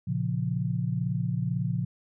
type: chord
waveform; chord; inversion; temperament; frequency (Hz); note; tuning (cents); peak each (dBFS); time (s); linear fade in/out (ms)
sine; Bb minor; none; equal; 116.54 / 138.59 / 174.61; Bb2 / Db3 / F3; 0 / 0 / 0; -30; 0.07-1.85; 10
effects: none